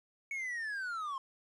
triangle linear sweep, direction down, 2229 to 1046.5 Hz, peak -34 dBFS, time 0.31-1.18 s, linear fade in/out 2 ms, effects resampled to 24000 Hz + 11-bit

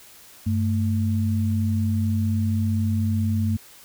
sine tone pair together, 96.91 / 221.1 Hz, G2 / A3, -19 / +9 cents, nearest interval octave + major second, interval 1428 cents, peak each -21 / -24 dBFS, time 0.46-3.57 s, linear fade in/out 10 ms, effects white hiss -48 dBFS RMS until 3.84 s

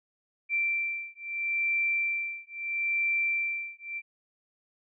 sine beating tone pair, 2349 / 2349.76 Hz, D7 / D7, 0 / 0 cents, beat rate 0.76 Hz, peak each -30 dBFS, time 0.49-4.02 s, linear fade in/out 50 ms, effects none

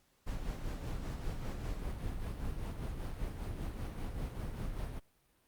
brown noise with tremolo, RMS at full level -37 dBFS, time 0.26-5 s, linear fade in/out 20 ms, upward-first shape sine, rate 5.1 Hz, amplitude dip 45%, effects pink hiss -72 dBFS RMS until 5.47 s + Opus 48 kbps

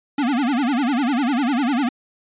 square tone with vibrato, 261.6 Hz, C4, in tune, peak -18 dBFS, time 0.18-1.89 s, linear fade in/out 5 ms, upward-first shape sine, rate 10 Hz, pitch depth 220 cents each way, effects resampled to 8000 Hz

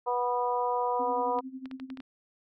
harmonic tone, 245.2 Hz, B3, 12 cents flat, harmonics 2 / 3 / 4 / 5, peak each -31 / -32 / -29 / -39 dBFS, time 0.06-1.41 s, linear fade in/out 20 ms
sine tone with tremolo, 261.6 Hz, C4, in tune, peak -35 dBFS, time 0.99-2.01 s, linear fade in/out 10 ms, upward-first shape sine, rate 11 Hz, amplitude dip 80%
clicks, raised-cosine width 0.3 ms, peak -30 dBFS, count 7, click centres 1.388 / 1.657 / 1.713 / 1.799 / 1.902 / 1.973 / 2.003 s
effects none

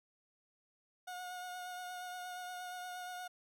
30% pulse tone with vibrato, 724 Hz, F#5, 38 cents flat, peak -40 dBFS, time 1.07-3.28 s, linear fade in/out 10 ms, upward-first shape triangle, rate 8.5 Hz, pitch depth 22 cents each way, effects none

